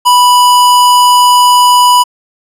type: tone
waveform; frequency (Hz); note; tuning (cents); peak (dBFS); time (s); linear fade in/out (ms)
square; 986; B5; -3; -4; 0.05-2.04; 20
effects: resampled to 32000 Hz